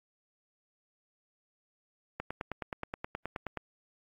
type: click train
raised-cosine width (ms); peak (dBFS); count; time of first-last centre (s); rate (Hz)
0.5; -20; 14; 2.2-3.573; 9.47
effects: AAC 48 kbps